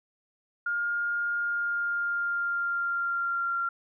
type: tone with pitch glide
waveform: sine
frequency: 1414 to 1380.9 Hz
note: F6 to F6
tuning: +21 to -20 cents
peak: -26 dBFS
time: 0.66-3.69 s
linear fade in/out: 5 ms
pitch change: -41 cents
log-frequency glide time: 1.38-3.57 s
effects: none